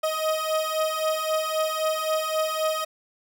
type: beating tone pair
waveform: 30% pulse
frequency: 626 / 629.8 Hz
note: D#5 / D#5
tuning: +10 / +21 cents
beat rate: 3.8 Hz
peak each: -25 / -23 dBFS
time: 0.03-2.85 s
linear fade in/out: 10 ms
effects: none